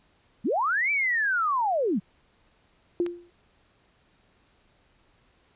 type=linear two-way sweep; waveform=sine; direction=up then down; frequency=160.6 to 2349 to 160.6 Hz; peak=-22 dBFS; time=0.44-2 s; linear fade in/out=20 ms; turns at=0.91 s
type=tone with exponential decay; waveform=sine; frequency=347.9 Hz; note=F4; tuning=7 cents flat; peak=-19 dBFS; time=3-3.3 s; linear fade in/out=1 ms; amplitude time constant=65 ms
type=click; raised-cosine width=0.3 ms; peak=-22 dBFS; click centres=3.064 s
effects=pink hiss -64 dBFS RMS until 5.55 s + resampled to 8000 Hz

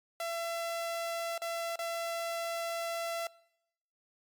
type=tone with dropouts; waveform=sawtooth; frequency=673 Hz; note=E5; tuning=36 cents sharp; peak=-30 dBFS; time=0.2-3.27 s; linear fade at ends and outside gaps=2 ms; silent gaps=1.379-1.418 / 1.758-1.79 s; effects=noise-tail reverb RT60 0.9 s tail -24 dB re dry + MP3 96 kbps

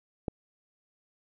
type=click; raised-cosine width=2 ms; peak=-17 dBFS; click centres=0.282 s; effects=none

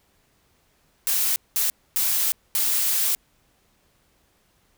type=noise bursts at uneven times; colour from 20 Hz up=blue; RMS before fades=-22 dBFS; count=4; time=1.07-1.36 / 1.56-1.7 / 1.96-2.32 / 2.55-3.15 s; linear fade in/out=0 ms; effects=pink hiss -64 dBFS RMS until 4.77 s

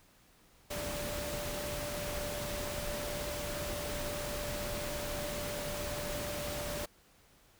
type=tone in noise; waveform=sine; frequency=587.3 Hz; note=D5; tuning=in tune; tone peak=-40 dBFS; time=0.7-6.86 s; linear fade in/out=10 ms; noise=pink; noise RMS=-39 dBFS; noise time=0.7-6.86 s; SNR=-4 dB; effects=pink hiss -64 dBFS RMS until 7.59 s

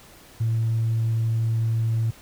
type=tone with tanh clipping; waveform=triangle; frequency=113.2 Hz; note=A2; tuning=50 cents sharp; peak=-20 dBFS; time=0.4-2.11 s; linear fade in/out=10 ms; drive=5 dB; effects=pink hiss -49 dBFS RMS until 2.21 s

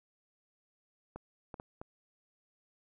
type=clicks; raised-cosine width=1 ms; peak=-29 dBFS; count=4; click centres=1.16 / 1.542 / 1.599 / 1.815 s; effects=none

